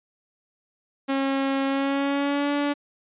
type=tone with pitch glide; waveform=sawtooth; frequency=271.8 to 288 Hz; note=C#4 to D4; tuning=-34 to -34 cents; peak=-18 dBFS; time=1.08-2.74 s; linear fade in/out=20 ms; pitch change=+100 cents; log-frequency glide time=1.66-2.52 s; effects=resampled to 8000 Hz